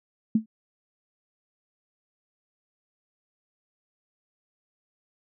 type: tone with exponential decay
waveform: sine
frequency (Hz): 220.1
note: A3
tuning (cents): +1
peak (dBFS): -14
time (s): 0.35-0.46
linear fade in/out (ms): 5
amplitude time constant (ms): 22
effects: none